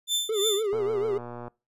sawtooth tone with tremolo, 3543 Hz, A7, 11 cents sharp, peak -19 dBFS, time 0.07-0.67 s, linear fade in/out 50 ms, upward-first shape triangle, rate 3.1 Hz, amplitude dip 100%
triangle tone with vibrato, 418.8 Hz, G#4, 15 cents sharp, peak -22 dBFS, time 0.29-1.18 s, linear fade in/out 5 ms, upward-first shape triangle, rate 6.8 Hz, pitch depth 150 cents each way
click train, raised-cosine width 1 ms, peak -25 dBFS, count 91, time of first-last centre 0.73-1.48 s, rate 120 Hz
effects noise-tail reverb RT60 0.3 s tail -25 dB re dry + resampled to 32000 Hz

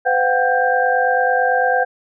sine tone cluster, 507 / 717 / 766 / 1585 Hz, B4 / F5 / G5 / G6, +45 / +45 / -40 / +19 cents, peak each -19 dBFS, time 0.05-1.85 s, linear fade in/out 20 ms, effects none

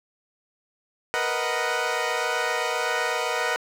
15% pulse chord, B major seventh, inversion third, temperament equal, 466.2 / 493.9 / 622.3 / 740 Hz, A#4 / B4 / D#5 / F#5, 0 / 0 / 0 / 0 cents, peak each -23 dBFS, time 1.14-3.56 s, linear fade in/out 0 ms, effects low-pass 7000 Hz 12 dB/octave + 7-bit

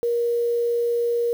sine tone with quantisation, 473.1 Hz, A#4, 26 cents sharp, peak -19 dBFS, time 0.03-1.33 s, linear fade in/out 0 ms, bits 7, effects none

